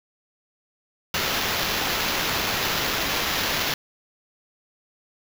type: noise with sample-and-hold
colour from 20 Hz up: white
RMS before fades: -25 dBFS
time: 1.14-3.74 s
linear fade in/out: 2 ms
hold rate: 8820 Hz
effects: none